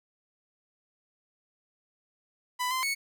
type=tone with pitch steps; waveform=sawtooth; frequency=996 / 1035 / 2213 Hz; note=B5 / C6 / C#7; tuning=+14 / -19 / -3 cents; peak=-24 dBFS; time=2.59-2.95 s; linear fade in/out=20 ms; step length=120 ms; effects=none